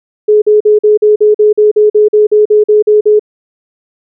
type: tone bursts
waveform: sine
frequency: 422.9 Hz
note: G#4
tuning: 31 cents sharp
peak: -3 dBFS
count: 16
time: 0.28-3.195 s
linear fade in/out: 10 ms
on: 140 ms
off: 45 ms
effects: none